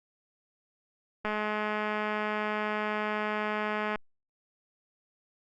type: click train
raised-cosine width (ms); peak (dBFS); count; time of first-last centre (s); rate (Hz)
0.5; -17; 575; 1.25-3.958; 212
effects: Opus 48 kbps